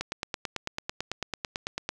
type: click train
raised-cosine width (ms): 0.2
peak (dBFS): -13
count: 18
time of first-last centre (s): 0.01-1.891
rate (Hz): 9.04
effects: none